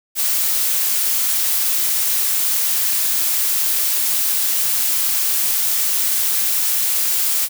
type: noise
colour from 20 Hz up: blue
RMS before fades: -18 dBFS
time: 0.15-7.49 s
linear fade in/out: 50 ms
effects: none